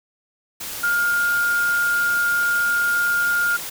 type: tone in noise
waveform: sine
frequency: 1414 Hz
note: F6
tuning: 21 cents sharp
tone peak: -17 dBFS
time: 0.83-3.57 s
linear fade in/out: 10 ms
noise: white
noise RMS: -31 dBFS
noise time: 0.6-3.7 s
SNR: +11 dB
effects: none